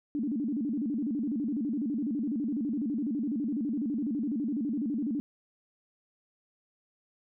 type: tone with vibrato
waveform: sine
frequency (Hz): 256.1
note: C4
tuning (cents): -37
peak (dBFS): -28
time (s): 0.15-5.2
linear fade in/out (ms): 0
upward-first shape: square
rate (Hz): 12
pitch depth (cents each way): 230
effects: none